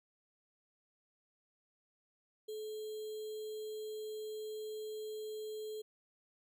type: tone with sample-and-hold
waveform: sine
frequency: 430.8 Hz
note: A4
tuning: 37 cents flat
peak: -40 dBFS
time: 2.48-5.82 s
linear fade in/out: 10 ms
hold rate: 3675 Hz
effects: none